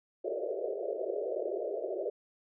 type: band-pass noise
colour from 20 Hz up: pink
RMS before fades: -35 dBFS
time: 0.24-2.1 s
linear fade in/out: 10 ms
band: 360 to 650 Hz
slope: 96 dB/octave
effects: none